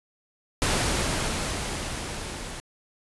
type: noise with level ramp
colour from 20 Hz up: pink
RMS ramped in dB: -23 to -37 dBFS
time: 0.62-2.6 s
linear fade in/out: 0 ms
effects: resampled to 24000 Hz